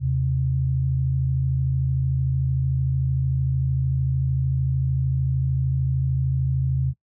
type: tone pair together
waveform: sine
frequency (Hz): 78.3 / 131.59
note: D#2 / C3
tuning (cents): +11 / +10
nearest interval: major sixth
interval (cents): 899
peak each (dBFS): -26 / -20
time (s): 0-6.94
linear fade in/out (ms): 50
effects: noise-tail reverb RT60 0.1 s tail -22 dB re dry